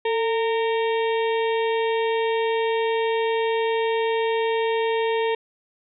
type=harmonic tone with a mistuned harmonic; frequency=460 Hz; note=A#4; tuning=23 cents flat; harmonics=1 / 2 / 4 / 5 / 6 / 7 / 8; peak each=-21 / -27 / -33 / -35 / -37 / -38 / -39 dBFS; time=0.05-5.35 s; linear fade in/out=5 ms; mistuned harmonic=1; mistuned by=-43 cents; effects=none